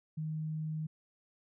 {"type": "tone", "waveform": "sine", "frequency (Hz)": 156.1, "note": "D#3", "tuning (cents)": 6, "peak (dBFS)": -34, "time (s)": [0.17, 0.87], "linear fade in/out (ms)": 10, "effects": []}